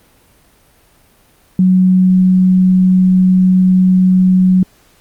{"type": "tone", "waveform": "sine", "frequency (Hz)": 185, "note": "F#3", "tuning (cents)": 0, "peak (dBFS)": -6, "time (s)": [1.59, 4.63], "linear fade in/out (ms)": 2, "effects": ["pink hiss -50 dBFS RMS until 5 s", "Opus 32 kbps"]}